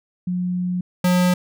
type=tone pair in turn; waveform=sine / square; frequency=179.9 / 179.9 Hz; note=F#3 / F#3; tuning=-48 / -48 cents; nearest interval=unison; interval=0 cents; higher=neither; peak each=-20 / -15 dBFS; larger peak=second; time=0.27-0.81 / 1.04-1.34 s; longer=first; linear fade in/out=5 ms; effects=none